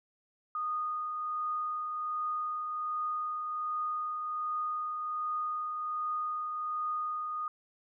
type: tone with tremolo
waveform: sine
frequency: 1233 Hz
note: D#6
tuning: 16 cents flat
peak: -30 dBFS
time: 0.55-7.48 s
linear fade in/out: 2 ms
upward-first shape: triangle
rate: 1.3 Hz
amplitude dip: 35%
effects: none